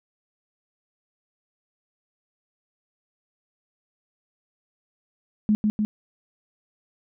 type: tone with echo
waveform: sine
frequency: 212.1 Hz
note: G#3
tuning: 37 cents sharp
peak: -16 dBFS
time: 5.49-5.55 s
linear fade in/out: 0 ms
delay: 150 ms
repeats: 2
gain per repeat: -2 dB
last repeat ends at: 5.85 s
effects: none